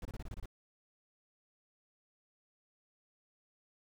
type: noise bursts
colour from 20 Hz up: brown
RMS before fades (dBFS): -42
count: 8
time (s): 0.02-0.458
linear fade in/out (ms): 2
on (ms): 32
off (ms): 26
effects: none